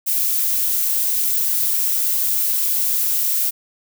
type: noise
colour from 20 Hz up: violet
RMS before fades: -19 dBFS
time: 0.06-3.51 s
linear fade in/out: 20 ms
effects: none